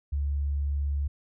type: tone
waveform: sine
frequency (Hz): 71.2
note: C#2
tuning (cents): +47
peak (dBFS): -25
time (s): 0.12-1.08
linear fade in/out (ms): 10
effects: none